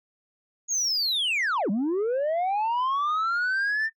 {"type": "linear two-way sweep", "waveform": "sine", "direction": "down then up", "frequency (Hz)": [6730, 185, 1809], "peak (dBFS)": -20, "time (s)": [0.68, 3.9], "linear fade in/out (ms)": 50, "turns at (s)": 1.7, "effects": ["noise-tail reverb RT60 0.1 s tail -23 dB re dry", "tanh soft clip ceiling -22 dBFS"]}